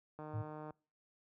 click train, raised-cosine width 1 ms, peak -34 dBFS, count 80, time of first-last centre 0.19-0.706 s, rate 153 Hz
sine tone, 110 Hz, A2, in tune, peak -36 dBFS, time 0.33-0.43 s, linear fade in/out 20 ms
effects noise-tail reverb RT60 0.4 s tail -26 dB re dry + high-pass 60 Hz 12 dB/octave

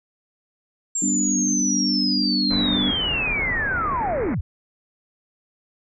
sine linear sweep, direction down, 7459 to 52.7 Hz, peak -21 dBFS, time 0.95-4.41 s, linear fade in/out 5 ms
sine chord, G major, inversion none, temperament equal, 196 / 246.9 / 293.7 Hz, G3 / B3 / D4, 0 / 0 / 0 cents, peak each -25 / -25 / -25 dBFS, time 1.02-2.91 s, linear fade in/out 5 ms
pink low-pass noise, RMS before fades -30 dBFS, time 2.5-4.35 s, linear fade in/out 10 ms, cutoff 2300 Hz, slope 96 dB/octave
effects none

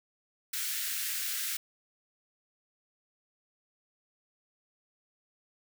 white high-pass noise, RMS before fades -34 dBFS, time 0.53-1.57 s, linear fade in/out 5 ms, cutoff 1400 Hz, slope 48 dB/octave, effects none

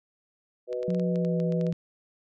sine chord, B major, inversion second, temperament equal with one note detuned, 373.6 / 493.9 / 622.3 Hz, F#4 / B4 / D#5, +17 / 0 / 0 cents, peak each -35 / -30 / -36 dBFS, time 0.67-1.73 s, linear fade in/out 50 ms
clicks, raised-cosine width 0.2 ms, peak -28 dBFS, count 12, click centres 0.729 / 0.83 / 0.904 / 0.947 / 0.997 / 1.158 / 1.249 / 1.401 / 1.523 / 1.612 / 1.667 / 1.725 s
sine tone with pitch glide, 178.7 to 169.94 Hz, F3 to F3, +40 to -47 cents, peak -25 dBFS, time 0.88-1.73 s, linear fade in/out 2 ms, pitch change -87 cents, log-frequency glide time 0.99-1.41 s
effects none

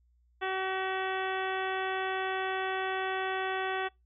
harmonic tone, 379.2 Hz, F#4, 43 cents sharp, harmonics 1 / 2 / 3 / 4 / 5 / 6 / 7 / 8 / 9, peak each -35 / -35 / -39 / -38 / -39 / -47 / -44 / -49 / -46 dBFS, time 0.41-3.89 s, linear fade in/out 20 ms, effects noise-tail reverb RT60 0.2 s tail -25 dB re dry + added 60 Hz sine -64 dBFS peak until 4.05 s

